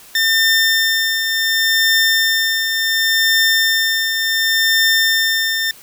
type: tone with tremolo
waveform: 20% pulse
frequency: 1800 Hz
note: A6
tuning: 39 cents sharp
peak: -6 dBFS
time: 0.15-5.71 s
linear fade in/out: 2 ms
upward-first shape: triangle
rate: 0.69 Hz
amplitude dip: 50%
effects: white hiss -42 dBFS RMS until 5.82 s